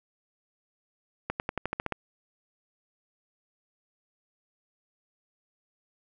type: accelerating click train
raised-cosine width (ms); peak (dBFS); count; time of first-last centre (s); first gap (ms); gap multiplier
0.5; -14; 9; 1.3-1.923; 99; 0.93
effects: none